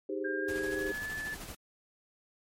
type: chord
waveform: sine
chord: Ab major seventh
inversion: second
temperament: equal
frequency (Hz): 311.1 / 392 / 415.3 / 523.3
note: Eb4 / G4 / Ab4 / C5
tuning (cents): 0 / 0 / 0 / 0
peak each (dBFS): -38 / -35 / -41 / -40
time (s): 0.09-0.92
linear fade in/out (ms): 5
type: tone with pitch glide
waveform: sine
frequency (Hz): 1603 to 1738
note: G6 to A6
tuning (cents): +38 to -22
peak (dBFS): -35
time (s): 0.24-1.35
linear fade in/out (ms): 10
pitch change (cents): +140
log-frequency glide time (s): 0.39-1.09
type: noise with tremolo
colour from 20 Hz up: pink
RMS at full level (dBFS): -43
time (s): 0.48-1.55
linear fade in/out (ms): 5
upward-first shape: square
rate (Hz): 13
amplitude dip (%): 35
effects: MP3 64 kbps